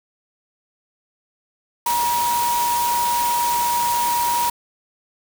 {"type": "tone in noise", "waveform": "sine", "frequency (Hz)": 955, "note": "A#5", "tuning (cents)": 42, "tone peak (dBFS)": -18, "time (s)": [1.86, 4.5], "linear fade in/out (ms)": 5, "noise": "white", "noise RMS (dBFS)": -26, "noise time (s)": [1.86, 4.5], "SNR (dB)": 5, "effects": []}